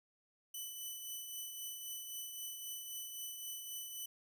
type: tone with tremolo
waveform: 5% pulse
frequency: 2993 Hz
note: F#7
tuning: 19 cents sharp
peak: -33 dBFS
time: 0.54-4.06 s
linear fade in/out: 5 ms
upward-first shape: triangle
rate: 3.8 Hz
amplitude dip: 45%
effects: none